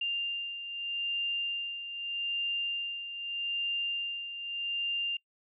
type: beating tone pair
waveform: sine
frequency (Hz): 2794 / 2794.81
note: F7 / F7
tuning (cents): 0 / +1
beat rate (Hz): 0.81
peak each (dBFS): -32 / -39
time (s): 0.01-5.17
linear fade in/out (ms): 5
effects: noise-tail reverb RT60 0.1 s tail -25 dB re dry